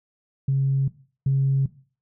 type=tone pair in turn; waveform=sine; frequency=136 / 136 Hz; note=C#3 / C#3; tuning=-33 / -33 cents; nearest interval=unison; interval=0 cents; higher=neither; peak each=-17 / -16 dBFS; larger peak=second; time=0.48-0.88 / 1.26-1.66 s; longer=neither; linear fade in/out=5 ms; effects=noise-tail reverb RT60 0.4 s tail -17 dB re dry + tanh soft clip ceiling -13 dBFS